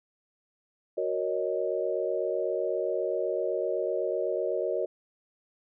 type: chord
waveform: sine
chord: D# minor seventh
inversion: first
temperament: equal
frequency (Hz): 370 / 466.2 / 554.4 / 622.3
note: F#4 / A#4 / C#5 / D#5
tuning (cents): 0 / 0 / 0 / 0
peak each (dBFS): -32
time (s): 0.97-4.86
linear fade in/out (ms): 10
effects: none